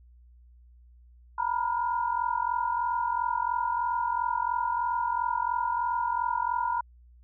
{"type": "tone cluster", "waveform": "sine", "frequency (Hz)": [902, 946, 989, 1419], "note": ["A5", "A#5", "B5", "F6"], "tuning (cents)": [43, 25, 2, 27], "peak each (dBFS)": [-35, -29, -29, -37], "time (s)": [1.38, 6.81], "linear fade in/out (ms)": 5, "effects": ["added 60 Hz sine -52 dBFS peak until 7.23 s"]}